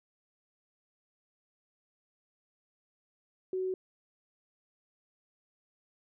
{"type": "tone", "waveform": "sine", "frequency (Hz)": 373.5, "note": "F#4", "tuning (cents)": 16, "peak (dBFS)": -30, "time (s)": [3.53, 3.74], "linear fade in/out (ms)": 2, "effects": []}